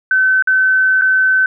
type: tone with dropouts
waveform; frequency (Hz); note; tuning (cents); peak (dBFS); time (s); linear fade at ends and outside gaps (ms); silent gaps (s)
sine; 1526; G6; -47; -9; 0.11-1.46; 2; 0.424-0.473 / 1.013-1.019
effects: none